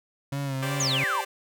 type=tone with vibrato; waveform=35% pulse; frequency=137 Hz; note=C#3; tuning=20 cents flat; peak=-26 dBFS; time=0.32-1.04 s; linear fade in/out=5 ms; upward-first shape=sine; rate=2.9 Hz; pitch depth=51 cents each way
type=chord; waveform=10% pulse; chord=G suspended fourth; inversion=none; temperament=equal with one note detuned; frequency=392 / 523.3 / 583.3 Hz; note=G4 / C5 / D5; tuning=0 / 0 / -12 cents; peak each=-27 dBFS; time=0.62-1.25 s; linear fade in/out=10 ms
type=exponential sweep; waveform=sine; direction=down; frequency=7040 to 830.6 Hz; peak=-24 dBFS; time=0.8-1.21 s; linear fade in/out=2 ms
effects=none